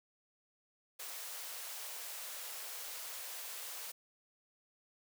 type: high-pass noise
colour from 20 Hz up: white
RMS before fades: -45 dBFS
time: 0.99-3.92 s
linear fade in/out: 10 ms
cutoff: 440 Hz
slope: 48 dB/octave
effects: none